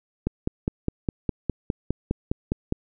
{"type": "click train", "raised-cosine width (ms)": 3, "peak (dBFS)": -10, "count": 13, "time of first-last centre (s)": [0.27, 2.724], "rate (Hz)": 4.89, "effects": []}